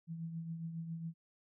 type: tone with tremolo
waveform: sine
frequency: 164.81 Hz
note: E3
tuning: in tune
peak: -37 dBFS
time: 0.07-1.14 s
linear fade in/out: 50 ms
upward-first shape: triangle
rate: 7.3 Hz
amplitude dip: 55%
effects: none